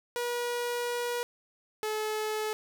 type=tone pair in turn; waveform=sawtooth; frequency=482.1 / 430.3 Hz; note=B4 / A4; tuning=-42 / -39 cents; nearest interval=major second; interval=197 cents; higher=first; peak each=-26 dBFS; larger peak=neither; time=0.16-1.23 / 1.83-2.53 s; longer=first; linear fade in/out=0 ms; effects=none